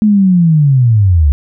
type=linear sweep; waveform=sine; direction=down; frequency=217 to 67.1 Hz; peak=-5 dBFS; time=0.02-1.32 s; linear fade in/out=0 ms; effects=none